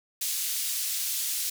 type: band-pass noise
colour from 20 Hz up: white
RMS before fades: -30 dBFS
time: 0.21-1.5 s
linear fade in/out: 5 ms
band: 3400 to 16000 Hz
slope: 12 dB/octave
effects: none